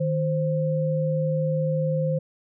sine tone pair together, 155.7 / 523.7 Hz, D#3 / C5, +2 / +1 cents, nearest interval octave + major sixth, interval 2099 cents, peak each -23 / -25 dBFS, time 0-2.19 s, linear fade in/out 10 ms, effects none

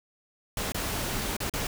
pink noise with dropouts, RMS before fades -31 dBFS, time 0.57-1.67 s, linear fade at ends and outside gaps 2 ms, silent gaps 0.721-0.745 / 1.367-1.403 / 1.497-1.537 s, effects none

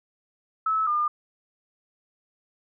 sine tone pair in turn, 1300 / 1207.1 Hz, E6 / D6, -24 / +47 cents, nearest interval minor second, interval 129 cents, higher first, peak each -21 dBFS, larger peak neither, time 0.66-0.87 / 0.87-1.08 s, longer neither, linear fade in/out 5 ms, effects none

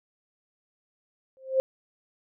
sine tone with exponential growth, 527 Hz, C5, 12 cents sharp, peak -16 dBFS, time 1.37-1.6 s, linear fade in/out 0 ms, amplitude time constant 49 ms, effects none

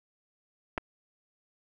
clicks, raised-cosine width 0.5 ms, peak -15 / -21 dBFS, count 2, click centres 0.778 / 0.781 s, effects none

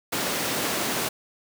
pink high-pass noise, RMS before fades -27 dBFS, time 0.12-1.09 s, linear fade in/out 10 ms, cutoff 210 Hz, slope 12 dB/octave, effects none

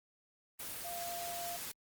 sine tone in noise, 694 Hz, F5, 11 cents flat, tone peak -41 dBFS, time 0.84-1.57 s, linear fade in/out 10 ms, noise white, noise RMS -43 dBFS, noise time 0.59-1.72 s, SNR -1 dB, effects Opus 24 kbps

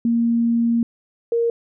sine tone pair in turn, 233.1 / 466.2 Hz, A#3 / A#4, 0 / 0 cents, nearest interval octave, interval 1200 cents, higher second, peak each -15 / -16 dBFS, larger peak first, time 0.05-0.83 / 1.32-1.5 s, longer first, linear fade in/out 2 ms, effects none

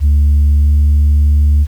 sine tone with pitch glide, 72.8 to 73.43 Hz, D2 to D2, -15 to 0 cents, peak -4 dBFS, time 0-1.67 s, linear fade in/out 50 ms, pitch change +15 cents, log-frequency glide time 0.61-0.7 s, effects tanh soft clip ceiling -5 dBFS + 7-bit

